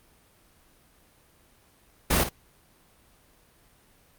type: noise with echo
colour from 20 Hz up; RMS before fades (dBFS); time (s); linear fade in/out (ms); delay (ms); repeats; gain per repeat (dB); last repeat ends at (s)
pink; -22; 2.1-2.24; 10; 53; 1; -10; 2.293
effects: pink hiss -60 dBFS RMS until 4.18 s + Opus 32 kbps